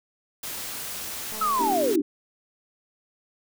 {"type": "noise", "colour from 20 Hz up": "white", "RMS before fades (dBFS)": -34, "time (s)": [0.43, 1.96], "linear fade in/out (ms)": 5}
{"type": "click train", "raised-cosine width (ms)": 1, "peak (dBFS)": -30, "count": 89, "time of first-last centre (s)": [1.32, 1.727], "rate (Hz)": 216}
{"type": "linear sweep", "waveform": "sine", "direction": "down", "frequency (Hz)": [1319, 261.9], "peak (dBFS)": -21, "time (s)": [1.41, 2.01], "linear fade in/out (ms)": 5}
{"type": "chord", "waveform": "sine", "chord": "E minor seventh", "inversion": "second", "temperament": "equal", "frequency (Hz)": [246.9, 293.7, 329.6, 392], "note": ["B3", "D4", "E4", "G4"], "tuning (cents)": [0, 0, 0, 0], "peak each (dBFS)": [-33, -31, -33, -30], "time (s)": [1.59, 2.02], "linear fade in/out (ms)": 5}
{"effects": []}